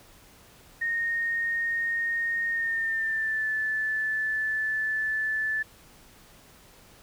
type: tone with pitch glide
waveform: sine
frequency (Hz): 1851 to 1747.1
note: A#6 to A6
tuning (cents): -13 to -13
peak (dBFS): -25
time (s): 0.81-5.63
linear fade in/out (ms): 10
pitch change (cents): -100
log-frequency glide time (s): 2.48-3.48
effects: pink hiss -54 dBFS RMS until 7.02 s